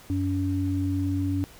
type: tone pair together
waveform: sine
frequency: 94.6 / 283.5 Hz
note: F#2 / C#4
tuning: +39 / +39 cents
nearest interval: octave + perfect fifth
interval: 1900 cents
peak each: -26 dBFS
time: 0.1-1.44 s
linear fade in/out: 0 ms
effects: pink hiss -50 dBFS RMS until 1.59 s